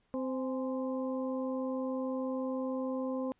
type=harmonic tone with a mistuned harmonic; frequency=260 Hz; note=C4; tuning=11 cents flat; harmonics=1 / 2 / 3 / 4; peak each=-34 / -36 / -49 / -45 dBFS; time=0.14-3.32 s; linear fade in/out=0 ms; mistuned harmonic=3; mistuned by=+100 cents; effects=pink hiss -74 dBFS RMS until 3.39 s + resampled to 8000 Hz